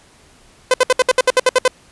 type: tone bursts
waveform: sawtooth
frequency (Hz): 509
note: C5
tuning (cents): -48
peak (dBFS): -5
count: 11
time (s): 0.71-1.679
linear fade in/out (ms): 2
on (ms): 29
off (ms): 65
effects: pink hiss -49 dBFS RMS until 1.91 s + resampled to 24000 Hz